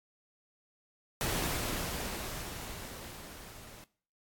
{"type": "noise with level ramp", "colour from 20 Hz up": "pink", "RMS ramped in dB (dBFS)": [-32, -52], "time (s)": [1.21, 3.84], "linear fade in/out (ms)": 0, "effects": ["noise-tail reverb RT60 0.5 s tail -21 dB re dry", "AAC 64 kbps"]}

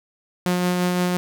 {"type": "tone with tremolo", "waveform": "sawtooth", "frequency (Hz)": 179.2, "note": "F3", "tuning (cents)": 45, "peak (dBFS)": -14, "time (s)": [0.46, 1.17], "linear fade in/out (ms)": 0, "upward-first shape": "sine", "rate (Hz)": 5.8, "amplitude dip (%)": 25, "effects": []}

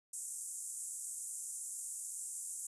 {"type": "band-pass noise", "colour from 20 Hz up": "pink", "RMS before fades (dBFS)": -44, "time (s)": [0.13, 2.67], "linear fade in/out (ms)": 5, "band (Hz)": [7300, 10000], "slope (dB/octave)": 48, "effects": ["resampled to 32000 Hz"]}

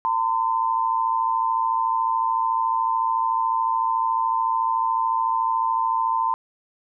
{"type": "tone pair together", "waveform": "sine", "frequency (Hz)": [909, 1022.8], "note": ["A#5", "C6"], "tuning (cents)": [-44, -40], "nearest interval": "major second", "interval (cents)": 204, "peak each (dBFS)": [-22, -22], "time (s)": [0.05, 6.34], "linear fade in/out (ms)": 0, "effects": []}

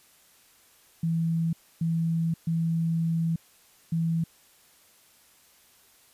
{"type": "tone bursts at uneven times", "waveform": "sine", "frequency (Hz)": 164.81, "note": "E3", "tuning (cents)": 0, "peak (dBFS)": -23, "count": 4, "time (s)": [[1.03, 1.53], [1.81, 2.34], [2.47, 3.36], [3.92, 4.24]], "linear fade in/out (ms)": 5, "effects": ["white hiss -59 dBFS RMS until 6.13 s", "resampled to 32000 Hz"]}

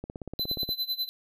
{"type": "click train", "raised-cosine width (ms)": 2, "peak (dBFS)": -23, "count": 12, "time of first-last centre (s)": [0.04, 0.691], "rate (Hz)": 16.9}
{"type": "tone with tremolo", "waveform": "square", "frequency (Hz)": 4029, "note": "B7", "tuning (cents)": 34, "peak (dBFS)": -26, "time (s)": [0.39, 1.09], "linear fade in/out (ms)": 0, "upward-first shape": "sine", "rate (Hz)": 10, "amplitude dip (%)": 90}
{"effects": []}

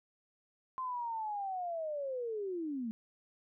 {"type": "linear sweep", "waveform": "sine", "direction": "down", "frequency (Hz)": [1046.5, 214.4], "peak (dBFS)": -35, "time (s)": [0.78, 2.91], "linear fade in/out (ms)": 0, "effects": []}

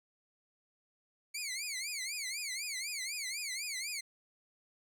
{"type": "tone with vibrato", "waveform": "15% pulse", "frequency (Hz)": 2231, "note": "C#7", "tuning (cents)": 11, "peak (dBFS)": -30, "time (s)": [1.34, 4.01], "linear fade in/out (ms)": 10, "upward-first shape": "triangle", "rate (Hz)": 4, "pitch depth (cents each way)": 220, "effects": []}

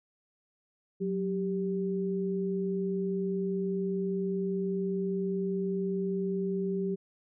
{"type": "tone pair together", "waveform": "sine", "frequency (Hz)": [185, 392], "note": ["F#3", "G4"], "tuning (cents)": [0, 0], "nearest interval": "octave + minor second", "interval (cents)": 1300, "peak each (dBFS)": [-31, -31], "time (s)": [1, 6.96], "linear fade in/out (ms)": 20, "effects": []}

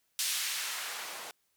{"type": "noise with band-pass filter sweep", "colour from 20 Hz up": "blue", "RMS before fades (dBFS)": -36, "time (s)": [0.19, 1.31], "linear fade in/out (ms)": 0, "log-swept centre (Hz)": [3900, 550], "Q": 0.78, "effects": ["white hiss -75 dBFS RMS until 1.56 s"]}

